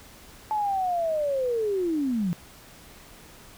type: linear sweep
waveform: sine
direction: down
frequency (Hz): 869 to 164.81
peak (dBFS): -23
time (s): 0.51-2.33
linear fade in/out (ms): 0
effects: pink hiss -49 dBFS RMS until 3.57 s